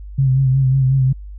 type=tone with vibrato; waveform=sine; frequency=132.7 Hz; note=C3; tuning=25 cents sharp; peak=-11 dBFS; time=0.18-1.13 s; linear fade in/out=10 ms; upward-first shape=sine; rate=5.5 Hz; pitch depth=45 cents each way; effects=added 50 Hz sine -30 dBFS peak until 1.38 s